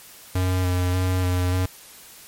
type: tone with vibrato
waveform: square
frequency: 91.2 Hz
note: F#2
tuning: 24 cents flat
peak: -20 dBFS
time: 0.35-1.66 s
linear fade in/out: 5 ms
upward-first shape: square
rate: 1.7 Hz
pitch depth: 17 cents each way
effects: white hiss -45 dBFS RMS until 2.27 s + MP3 64 kbps